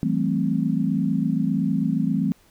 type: chord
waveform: sine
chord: A minor seventh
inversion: second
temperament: equal with one note detuned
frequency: 164.81 / 191.63 / 220 / 261.6 Hz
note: E3 / G3 / A3 / C4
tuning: 0 / -39 / 0 / 0 cents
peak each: -25 dBFS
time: 0.03-2.32 s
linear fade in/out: 0 ms
effects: pink hiss -58 dBFS RMS until 2.5 s